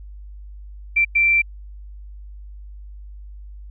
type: tone bursts at uneven times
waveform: sine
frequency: 2349 Hz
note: D7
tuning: in tune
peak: -13 dBFS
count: 2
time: 0.96-1.05 / 1.15-1.42 s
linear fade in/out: 10 ms
effects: added 50 Hz sine -35 dBFS peak until 3.7 s